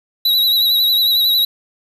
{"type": "tone with vibrato", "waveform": "square", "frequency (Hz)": 3901, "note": "B7", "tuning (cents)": -22, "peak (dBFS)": -12, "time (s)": [0.25, 1.45], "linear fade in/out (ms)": 5, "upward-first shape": "sine", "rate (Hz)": 11, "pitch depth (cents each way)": 48, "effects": ["7-bit"]}